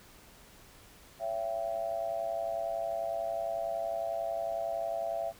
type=tone with amplitude modulation; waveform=sine; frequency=670 Hz; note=E5; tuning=28 cents sharp; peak=-27 dBFS; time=1.19-5.33 s; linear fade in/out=50 ms; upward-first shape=sine; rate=111 Hz; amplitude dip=90%; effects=pink hiss -56 dBFS RMS until 5.39 s